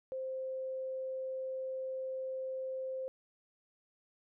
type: tone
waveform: sine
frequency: 523.3 Hz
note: C5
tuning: in tune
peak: -36 dBFS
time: 0.12-3.08 s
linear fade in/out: 0 ms
effects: none